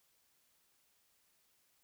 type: silence
effects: white hiss -74 dBFS RMS until 1.83 s